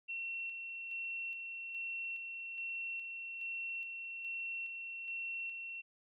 sine tone with tremolo, 2717 Hz, F7, 48 cents flat, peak -38 dBFS, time 0.08-5.82 s, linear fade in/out 20 ms, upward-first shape square, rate 1.2 Hz, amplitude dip 35%, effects none

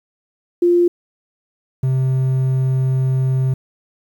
sine / triangle tone pair in turn, 349.2 / 130.8 Hz, F4 / C3, 0 / 0 cents, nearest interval octave + perfect fourth, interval 1700 cents, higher first, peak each -10 / -12 dBFS, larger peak first, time 0.62-0.88 / 1.83-3.54 s, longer second, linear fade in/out 5 ms, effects 8-bit

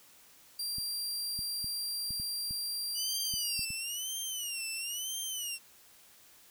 sawtooth tone, 4736 Hz, D8, 14 cents sharp, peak -31 dBFS, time 0.59-3.65 s, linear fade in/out 5 ms
clicks, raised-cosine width 5 ms, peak -33 dBFS, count 9, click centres 0.784 / 1.391 / 1.644 / 2.107 / 2.199 / 2.509 / 3.339 / 3.593 / 3.705 s
15% pulse tone with vibrato, 2900 Hz, F#7, 35 cents flat, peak -28 dBFS, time 2.94-5.59 s, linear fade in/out 50 ms, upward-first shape sine, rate 1 Hz, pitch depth 150 cents each way
effects white hiss -59 dBFS RMS until 6.5 s

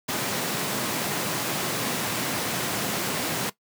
pink high-pass noise, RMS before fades -28 dBFS, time 0.08-3.5 s, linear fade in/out 10 ms, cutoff 130 Hz, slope 24 dB/octave, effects noise-tail reverb RT60 0.1 s tail -17 dB re dry

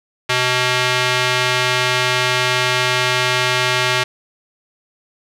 square tone with band-pass filter, 125.9 Hz, B2, 34 cents sharp, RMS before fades -17 dBFS, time 0.29-4.04 s, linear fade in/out 10 ms, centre 2700 Hz, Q 0.9, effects none

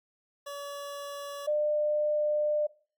25% pulse / sine tone pair in turn, 569 / 599.6 Hz, C#5 / D5, +45 / +36 cents, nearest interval minor second, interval 91 cents, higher second, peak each -33 / -24 dBFS, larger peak second, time 0.46-1.47 / 1.47-2.67 s, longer second, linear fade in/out 10 ms, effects noise-tail reverb RT60 0.4 s tail -19 dB re dry + MP3 96 kbps

